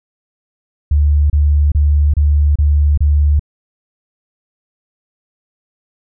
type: tone bursts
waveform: sine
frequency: 73.42 Hz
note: D2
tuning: in tune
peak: -8 dBFS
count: 6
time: 0.91-3.395 s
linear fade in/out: 5 ms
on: 390 ms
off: 29 ms
effects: none